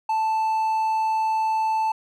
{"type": "tone", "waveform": "triangle", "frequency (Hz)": 880, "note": "A5", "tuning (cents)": 0, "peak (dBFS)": -18, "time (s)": [0.09, 1.92], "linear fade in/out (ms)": 5, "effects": []}